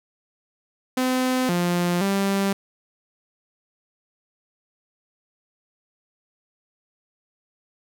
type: tone with pitch steps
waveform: sawtooth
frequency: 255.9 / 175.5 / 196.8 Hz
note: C4 / F3 / G3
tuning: -38 / +9 / +7 cents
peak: -16 dBFS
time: 0.97-2.53 s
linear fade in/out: 5 ms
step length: 520 ms
effects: none

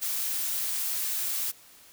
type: noise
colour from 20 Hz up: blue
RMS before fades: -30 dBFS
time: 0.01-1.52 s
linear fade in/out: 20 ms
effects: white hiss -54 dBFS RMS until 1.92 s

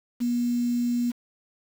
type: tone with quantisation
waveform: sine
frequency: 241.1 Hz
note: B3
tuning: 41 cents flat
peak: -22 dBFS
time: 0.2-1.12 s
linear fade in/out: 20 ms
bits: 7
effects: none

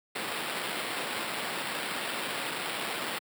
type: noise with sample-and-hold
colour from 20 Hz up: white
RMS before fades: -34 dBFS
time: 0.15-3.19 s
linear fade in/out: 10 ms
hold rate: 6300 Hz
effects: high-pass 200 Hz 12 dB/octave

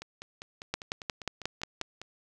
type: two click trains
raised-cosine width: 0.2 ms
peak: -13 / -24 dBFS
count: 7 / 11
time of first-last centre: 0.74-1.813 / 0.02-2.016 s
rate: 5.59 / 5.01 Hz
effects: none

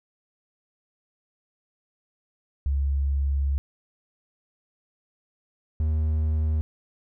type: tone pair in turn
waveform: sine / triangle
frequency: 69.4 / 77.73 Hz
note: C#2 / D#2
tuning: +3 / -1 cents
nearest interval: major second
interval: 196 cents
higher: second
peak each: -21 / -19 dBFS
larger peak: second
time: 2.66-3.58 / 5.8-6.61 s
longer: first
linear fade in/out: 0 ms
effects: none

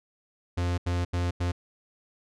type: tone bursts at uneven times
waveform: 45% pulse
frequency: 87.9 Hz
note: F2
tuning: 12 cents sharp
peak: -25 dBFS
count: 4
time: 0.57-0.78 / 0.86-1.05 / 1.13-1.31 / 1.4-1.52 s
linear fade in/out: 10 ms
effects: low-pass 7000 Hz 12 dB/octave

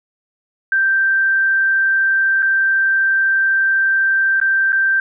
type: tone with dropouts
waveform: sine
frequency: 1568 Hz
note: G6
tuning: in tune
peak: -12 dBFS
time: 0.72-5 s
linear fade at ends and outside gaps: 2 ms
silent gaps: 2.423-2.427 / 4.401-4.414 / 4.722-4.728 s
effects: none

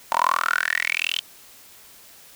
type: tone with high-pass filter sweep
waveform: 10% pulse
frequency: 41.2 Hz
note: E1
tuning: in tune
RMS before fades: -23 dBFS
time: 0.12-1.2 s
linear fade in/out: 0 ms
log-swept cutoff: 870 to 3200 Hz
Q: 9.8
effects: white hiss -48 dBFS RMS until 2.35 s

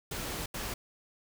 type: noise bursts at uneven times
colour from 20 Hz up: pink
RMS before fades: -37 dBFS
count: 2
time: 0.11-0.46 / 0.54-0.74 s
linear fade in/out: 5 ms
effects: none

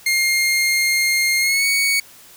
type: tone with pitch glide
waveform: sawtooth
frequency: 2125 to 2232 Hz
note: C7 to C#7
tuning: +26 to +11 cents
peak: -12 dBFS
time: 0.06-2 s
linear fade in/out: 5 ms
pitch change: +85 cents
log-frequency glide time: 1.39-1.66 s
effects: white hiss -45 dBFS RMS until 2.36 s

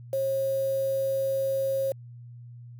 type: tone with quantisation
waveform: sine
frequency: 540 Hz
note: C#5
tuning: 45 cents flat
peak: -24 dBFS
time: 0.13-1.92 s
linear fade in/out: 2 ms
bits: 7
effects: added 120 Hz sine -42 dBFS peak until 2.79 s

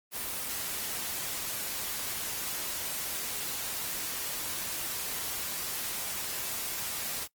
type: noise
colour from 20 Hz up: white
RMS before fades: -35 dBFS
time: 0.11-7.28 s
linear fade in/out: 50 ms
effects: noise-tail reverb RT60 0.1 s tail -20 dB re dry + Opus 24 kbps

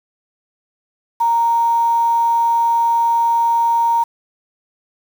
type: tone with quantisation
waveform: sine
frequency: 930 Hz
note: A#5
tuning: 4 cents flat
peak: -12 dBFS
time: 1.2-4.04 s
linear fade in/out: 10 ms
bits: 6
effects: none

